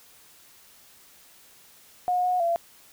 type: tone with pitch steps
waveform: sine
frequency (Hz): 722 / 727 / 680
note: F#5 / F#5 / F5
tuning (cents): -43 / -31 / -46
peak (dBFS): -21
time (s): 2.08-2.56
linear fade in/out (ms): 0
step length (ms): 160
effects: white hiss -54 dBFS RMS until 2.92 s